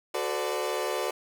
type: chord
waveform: 30% pulse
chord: D dominant seventh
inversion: first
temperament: equal with one note detuned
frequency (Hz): 370 / 440 / 511 / 587.3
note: F#4 / A4 / C5 / D5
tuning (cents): 0 / 0 / -41 / 0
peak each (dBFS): -31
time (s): 0.14-1.11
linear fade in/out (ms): 5
effects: none